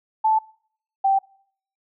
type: tone pair in turn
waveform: sine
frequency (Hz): 875 / 779.5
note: A5 / G5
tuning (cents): -10 / -10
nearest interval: major second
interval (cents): 200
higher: first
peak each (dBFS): -15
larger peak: neither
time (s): 0.24-0.39 / 1.04-1.19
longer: neither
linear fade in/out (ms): 10
effects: noise-tail reverb RT60 0.6 s tail -24 dB re dry